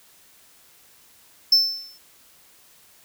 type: tone with exponential decay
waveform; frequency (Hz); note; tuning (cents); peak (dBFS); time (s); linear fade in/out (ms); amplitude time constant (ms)
triangle; 5300; E8; +9; -9; 1.52-1.98; 5; 100
effects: white hiss -54 dBFS RMS until 3.04 s